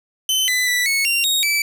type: tone with pitch steps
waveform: sawtooth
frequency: 3054 / 2002 / 1971 / 2203 / 2767 / 3756 / 2312 Hz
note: G7 / B6 / B6 / C#7 / F7 / A#7 / D7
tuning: -46 / +23 / -4 / -11 / -17 / +12 / -28 cents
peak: -13 dBFS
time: 0.29-1.62 s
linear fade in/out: 2 ms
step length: 190 ms
effects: none